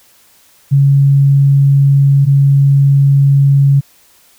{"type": "tone pair in turn", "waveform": "sine", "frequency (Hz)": [139.2, 139.2], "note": ["C#3", "C#3"], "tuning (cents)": [8, 8], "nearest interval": "unison", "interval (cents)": 0, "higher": "neither", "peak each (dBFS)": -5, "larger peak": "neither", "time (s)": [[0.71, 2.26], [2.26, 3.81]], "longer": "neither", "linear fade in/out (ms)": 20, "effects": ["white hiss -48 dBFS RMS until 4.38 s"]}